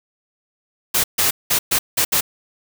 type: noise bursts at uneven times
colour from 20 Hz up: white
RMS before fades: -17 dBFS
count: 6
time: 0.94-1.04 / 1.18-1.31 / 1.5-1.59 / 1.71-1.79 / 1.97-2.05 / 2.12-2.21 s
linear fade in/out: 10 ms
effects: none